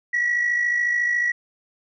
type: tone pair together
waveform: sine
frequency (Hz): 1881 / 1935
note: A#6 / B6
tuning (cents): +15 / -36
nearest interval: unison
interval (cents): 49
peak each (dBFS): -26 / -18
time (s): 0.13-1.32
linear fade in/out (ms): 10
effects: tanh soft clip ceiling -15 dBFS